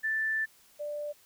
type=tone pair in turn; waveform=sine; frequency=1764 / 590.1 Hz; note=A6 / D5; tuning=+4 / +8 cents; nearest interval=octave + perfect fifth; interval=1896 cents; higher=first; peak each=-27 / -33 dBFS; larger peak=first; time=0.03-0.46 / 0.79-1.13 s; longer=first; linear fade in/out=20 ms; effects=white hiss -61 dBFS RMS until 1.25 s